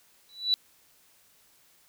sine tone with exponential growth, 3951 Hz, B7, in tune, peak -17 dBFS, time 0.29-0.54 s, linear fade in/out 0 ms, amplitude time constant 54 ms, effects tanh soft clip ceiling -13 dBFS + white hiss -62 dBFS RMS until 1.88 s

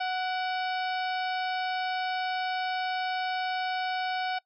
harmonic tone with a mistuned harmonic, 740 Hz, F#5, in tune, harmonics 1 / 2 / 3 / 4 / 5 / 6 / 7, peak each -29 / -35 / -39 / -41 / -43 / -45 / -46 dBFS, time 0-4.39 s, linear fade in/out 10 ms, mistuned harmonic 3, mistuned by +60 cents, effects noise-tail reverb RT60 0.1 s tail -22 dB re dry

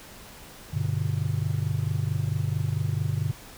sine chord, G major, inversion none, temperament just, 98 / 122.5 / 147 Hz, G2 / B2 / D3, 0 / -14 / +2 cents, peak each -27 dBFS, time 0.73-3.32 s, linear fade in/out 10 ms, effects tanh soft clip ceiling -18 dBFS + pink hiss -46 dBFS RMS until 3.57 s

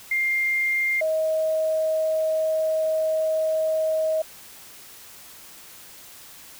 sine tone pair in turn, 2109 / 632.5 Hz, C7 / D#5, +13 / +28 cents, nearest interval octave + major sixth, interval 2085 cents, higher first, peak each -20 dBFS, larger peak neither, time 0.11-1.01 / 1.01-4.22 s, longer second, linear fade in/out 5 ms, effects white hiss -45 dBFS RMS until 6.59 s

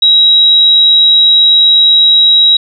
sine tone, 3847 Hz, B7, 46 cents flat, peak -3 dBFS, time 0.02-2.57 s, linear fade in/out 5 ms, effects none

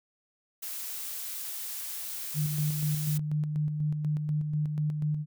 blue noise, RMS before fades -37 dBFS, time 0.62-3.18 s, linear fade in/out 10 ms
sine tone with tremolo, 151 Hz, D3, 48 cents sharp, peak -25 dBFS, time 2.34-5.26 s, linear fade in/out 50 ms, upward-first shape square, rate 4.1 Hz, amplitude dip 40%
effects none

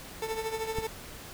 30% pulse tone with tremolo, 444 Hz, A4, 16 cents sharp, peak -26 dBFS, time 0.22-0.87 s, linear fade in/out 2 ms, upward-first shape triangle, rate 13 Hz, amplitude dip 75%
click, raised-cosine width 5 ms, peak -22 dBFS, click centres 0.786 s
effects pink hiss -45 dBFS RMS until 1.33 s

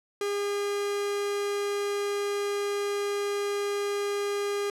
45% pulse tone, 406.1 Hz, G#4, 39 cents flat, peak -27 dBFS, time 0.21-4.7 s, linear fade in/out 2 ms, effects low-pass 11000 Hz 12 dB/octave

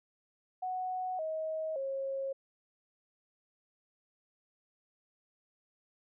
sine tone with pitch steps, 740 / 633.1 / 541.7 Hz, F#5 / D#5 / C#5, 0 / +30 / -40 cents, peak -33 dBFS, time 0.62-2.33 s, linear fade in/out 10 ms, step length 570 ms, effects none

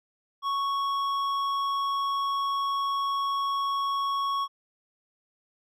sine tone with hard clipping, 1108.7 Hz, C#6, in tune, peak -27 dBFS, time 0.42-4.48 s, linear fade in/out 50 ms, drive 8 dB, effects none

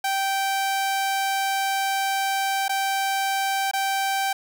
sawtooth tone with dropouts, 780 Hz, G5, 9 cents flat, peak -18 dBFS, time 0.04-4.33 s, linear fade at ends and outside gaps 5 ms, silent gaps 2.682-2.693 / 3.713-3.734 s, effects 8-bit

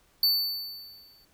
square tone with exponential decay, 4500 Hz, C#8, 25 cents sharp, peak -19 dBFS, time 0.23-1.25 s, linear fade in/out 2 ms, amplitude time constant 220 ms, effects pink hiss -64 dBFS RMS until 1.33 s

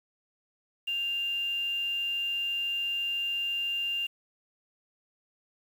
sine tone with quantisation, 2794 Hz, F7, in tune, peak -28 dBFS, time 0.87-4.07 s, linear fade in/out 10 ms, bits 8, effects none

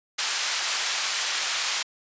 white band-pass noise, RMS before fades -27 dBFS, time 0.18-1.83 s, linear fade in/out 10 ms, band 990 to 6400 Hz, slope 12 dB/octave, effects resampled to 16000 Hz

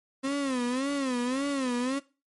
35% pulse tone with vibrato, 262.5 Hz, C4, 6 cents sharp, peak -25 dBFS, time 0.23-2 s, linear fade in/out 20 ms, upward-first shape sine, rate 1.8 Hz, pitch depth 140 cents each way, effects noise-tail reverb RT60 0.3 s tail -19 dB re dry + MP3 48 kbps

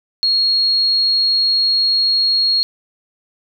sine tone, 4293 Hz, C8, 44 cents sharp, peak -12 dBFS, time 0.23-2.63 s, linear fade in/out 0 ms, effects none

